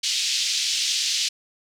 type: band-pass noise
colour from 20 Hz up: white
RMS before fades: -24 dBFS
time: 0.03-1.29 s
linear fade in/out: 10 ms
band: 2800 to 6000 Hz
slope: 24 dB/octave
effects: none